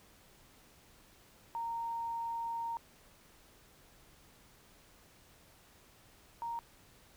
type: tone pair in turn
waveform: sine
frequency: 925 / 931.4 Hz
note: A#5 / A#5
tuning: -14 / -2 cents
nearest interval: unison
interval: 12 cents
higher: second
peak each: -35 / -36 dBFS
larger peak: first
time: 1.55-2.77 / 6.42-6.59 s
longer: first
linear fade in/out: 0 ms
effects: pink hiss -62 dBFS RMS until 7.16 s